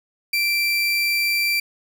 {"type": "tone", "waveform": "30% pulse", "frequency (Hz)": 2349, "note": "D7", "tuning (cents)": 0, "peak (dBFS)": -16, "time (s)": [0.33, 1.6], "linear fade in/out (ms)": 5, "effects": []}